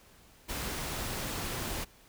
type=noise; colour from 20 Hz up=pink; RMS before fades=-36 dBFS; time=0.48-1.85 s; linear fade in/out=20 ms; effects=pink hiss -59 dBFS RMS until 2.08 s